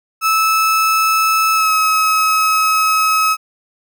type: tone with pitch glide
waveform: 35% pulse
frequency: 1305 to 1281.1 Hz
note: E6 to E6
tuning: -18 to -50 cents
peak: -10 dBFS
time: 0.21-3.37 s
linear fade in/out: 50 ms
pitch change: -32 cents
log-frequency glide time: 1.54-1.72 s
effects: none